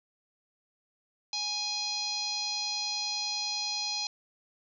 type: harmonic tone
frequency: 830 Hz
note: G#5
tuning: 1 cent flat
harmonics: 1 / 3 / 4 / 5 / 6 / 7 / 8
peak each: -41 / -41 / -43 / -33 / -37 / -41 / -45 dBFS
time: 1.33-4.07 s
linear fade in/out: 2 ms
effects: none